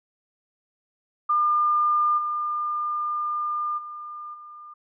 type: tone with level steps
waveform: sine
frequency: 1204 Hz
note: D6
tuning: 43 cents sharp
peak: -18 / -24 / -34 / -40 dBFS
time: 1.29-4.74 s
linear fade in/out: 10 ms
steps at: 2.17 / 3.77 / 4.33 s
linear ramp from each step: 20 ms
effects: none